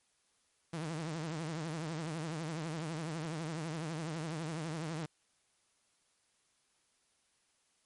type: tone with vibrato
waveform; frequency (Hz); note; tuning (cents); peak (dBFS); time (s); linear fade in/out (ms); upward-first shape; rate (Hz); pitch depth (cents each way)
sawtooth; 159.6; D#3; +44; -33; 0.73-5.06; 5; triangle; 12; 140
effects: white hiss -74 dBFS RMS until 7.85 s + MP3 48 kbps